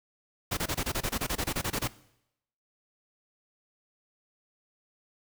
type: noise bursts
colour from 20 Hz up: pink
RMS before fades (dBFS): -30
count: 16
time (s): 0.51-1.878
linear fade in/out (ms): 10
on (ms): 63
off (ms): 24
effects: noise-tail reverb RT60 0.8 s tail -19 dB re dry